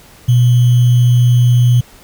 sine tone with sample-and-hold, 122.1 Hz, B2, 19 cents flat, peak -6 dBFS, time 0.28-1.81 s, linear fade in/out 10 ms, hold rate 3150 Hz, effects pink hiss -42 dBFS RMS until 2.03 s

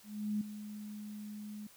sine tone with ADSR envelope, 210 Hz, G#3, 19 cents sharp, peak -30 dBFS, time 0.03-1.67 s, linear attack 380 ms, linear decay 5 ms, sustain -12 dB, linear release 4 ms, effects white hiss -60 dBFS RMS until 1.76 s

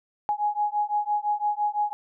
sine beating tone pair, 831 / 836.9 Hz, G#5 / G#5, +1 / +13 cents, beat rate 5.9 Hz, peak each -26 dBFS, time 0.29-1.93 s, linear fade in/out 0 ms, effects none

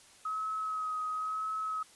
sine tone with vibrato, 1274 Hz, D#6, 41 cents sharp, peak -32 dBFS, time 0.25-1.83 s, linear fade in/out 5 ms, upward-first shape sine, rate 0.97 Hz, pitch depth 21 cents each way, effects white hiss -58 dBFS RMS until 1.95 s + resampled to 24000 Hz

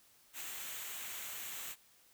white noise with comb filter, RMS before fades -44 dBFS, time 0.33-1.76 s, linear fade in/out 50 ms, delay 0.2 ms, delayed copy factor -0.55, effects white hiss -66 dBFS RMS until 2.13 s

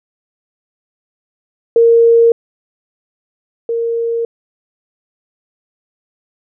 sine tone pair in turn, 463.4 / 463.4 Hz, A#4 / A#4, -10 / -10 cents, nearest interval unison, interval 0 cents, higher neither, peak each -5 / -14 dBFS, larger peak first, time 1.76-2.32 / 3.69-4.25 s, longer neither, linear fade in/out 2 ms, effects none

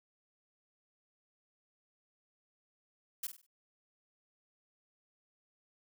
blue noise with echo, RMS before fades -38 dBFS, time 3.23-3.27 s, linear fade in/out 5 ms, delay 49 ms, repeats 4, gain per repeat -9 dB, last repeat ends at 3.466 s, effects none

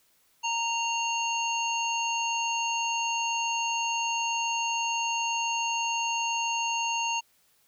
harmonic tone with a mistuned harmonic, 927 Hz, A#5, 10 cents flat, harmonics 1 / 3 / 5 / 7, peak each -29 / -30 / -40 / -35 dBFS, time 0.43-7.21 s, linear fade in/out 20 ms, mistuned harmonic 5, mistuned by -92 cents, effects white hiss -66 dBFS RMS until 7.67 s

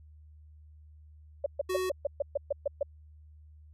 sine tone bursts, 568 Hz, C#5, 42 cents sharp, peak -25 dBFS, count 10, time 1.44-2.83 s, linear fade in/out 5 ms, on 22 ms, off 130 ms
square tone, 371.2 Hz, F#4, 6 cents sharp, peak -30 dBFS, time 1.69-1.9 s, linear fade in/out 10 ms
effects added 76 Hz sine -51 dBFS peak until 3.73 s + resampled to 32000 Hz

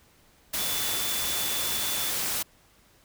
sine tone in noise, 3482 Hz, A7, 19 cents flat, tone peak -34 dBFS, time 0.58-2.11 s, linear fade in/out 10 ms, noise white, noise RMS -29 dBFS, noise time 0.53-2.43 s, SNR -8 dB, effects pink hiss -60 dBFS RMS until 3.04 s

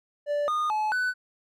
triangle tone with pitch steps, 584 / 1225 / 857 / 1497 Hz, D5 / D#6 / A5 / F#6, -10 / -27 / -46 / +20 cents, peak -22 dBFS, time 0.26-1.14 s, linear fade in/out 50 ms, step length 220 ms, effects none

